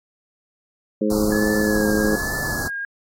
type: harmonic tone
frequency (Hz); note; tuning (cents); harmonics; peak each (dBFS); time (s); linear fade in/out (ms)
106; G#2; +36; 2 / 3 / 4 / 5; -21 / -23 / -24 / -25; 1.01-2.16; 5
type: band-stop noise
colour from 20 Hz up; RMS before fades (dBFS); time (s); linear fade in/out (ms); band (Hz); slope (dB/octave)
pink; -28; 1.1-2.68; 2; 1400 to 4200; 96
type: tone with vibrato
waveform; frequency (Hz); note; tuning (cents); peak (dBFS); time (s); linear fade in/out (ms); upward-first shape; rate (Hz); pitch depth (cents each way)
sine; 1682; G#6; +22; -25; 1.32-2.85; 2; sine; 1.2; 65
effects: AAC 48 kbps